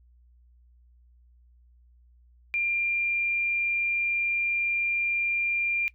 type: tone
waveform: sine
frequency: 2389 Hz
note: D7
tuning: 29 cents sharp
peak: -24 dBFS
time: 2.54-5.88 s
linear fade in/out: 0 ms
effects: noise-tail reverb RT60 0.1 s tail -19 dB re dry + added 60 Hz sine -55 dBFS peak until 5.94 s